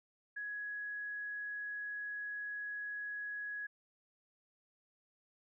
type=tone; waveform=sine; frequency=1673 Hz; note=G#6; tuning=12 cents sharp; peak=-39 dBFS; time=0.36-3.67 s; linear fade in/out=10 ms; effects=none